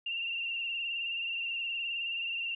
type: tone with vibrato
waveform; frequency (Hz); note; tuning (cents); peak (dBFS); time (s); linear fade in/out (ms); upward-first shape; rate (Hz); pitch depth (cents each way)
sine; 2754; F7; -25; -32; 0.06-2.55; 5; sine; 19; 44
effects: none